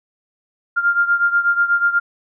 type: beating tone pair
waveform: sine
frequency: 1396.9 / 1405.1 Hz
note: F6 / F6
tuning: 0 / +10 cents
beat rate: 8.2 Hz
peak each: -15 / -19 dBFS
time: 0.76-2 s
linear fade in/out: 20 ms
effects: none